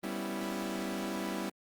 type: chord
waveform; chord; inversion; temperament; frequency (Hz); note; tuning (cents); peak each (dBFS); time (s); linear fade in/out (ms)
sawtooth; C# half-diminished seventh; second; equal; 196 / 246.9 / 277.2 / 329.6; G3 / B3 / C#4 / E4; 0 / 0 / 0 / 0; -34 / -37 / -39 / -35; 0.03-1.5; 10
effects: Opus 32 kbps